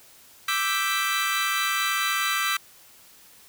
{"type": "chord", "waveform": "25% pulse", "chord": "E minor seventh", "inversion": "third", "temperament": "equal", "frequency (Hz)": [1174.7, 1318.5, 1568, 1975.5], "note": ["D6", "E6", "G6", "B6"], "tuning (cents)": [0, 0, 0, 0], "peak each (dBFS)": -25, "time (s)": [0.48, 2.57], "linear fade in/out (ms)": 5, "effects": ["white hiss -52 dBFS RMS until 3.48 s"]}